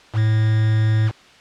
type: tone with quantisation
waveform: triangle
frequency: 109.4 Hz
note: A2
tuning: 9 cents flat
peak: -12 dBFS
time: 0.13-1.12 s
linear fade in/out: 50 ms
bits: 5
effects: white hiss -47 dBFS RMS until 1.4 s + low-pass 4000 Hz 12 dB/octave